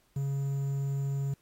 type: tone with quantisation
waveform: triangle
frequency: 138.59 Hz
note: C#3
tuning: in tune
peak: -26 dBFS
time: 0.16-1.34 s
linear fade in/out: 5 ms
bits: 9
effects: pink hiss -68 dBFS RMS until 1.41 s + MP3 64 kbps